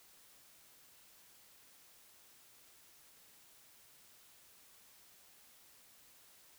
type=silence; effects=white hiss -63 dBFS RMS until 6.58 s